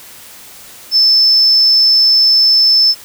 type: tone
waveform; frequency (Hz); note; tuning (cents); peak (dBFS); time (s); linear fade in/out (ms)
sine; 5270; E8; -1; -6; 0.91-2.95; 50
effects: white hiss -36 dBFS RMS until 3.04 s